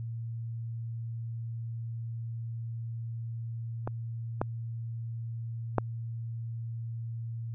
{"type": "clicks", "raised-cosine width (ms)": 1, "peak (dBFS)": [-19, -13, -10], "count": 3, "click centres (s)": [3.875, 4.415, 5.783], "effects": ["added 115 Hz sine -34 dBFS peak until 7.54 s"]}